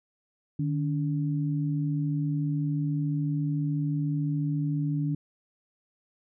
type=tone pair together; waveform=sine; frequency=150.87 / 284.8 Hz; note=D3 / C#4; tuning=+47 / +47 cents; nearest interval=major seventh; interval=1100 cents; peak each=-26 / -31 dBFS; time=0.59-5.15 s; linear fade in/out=5 ms; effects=none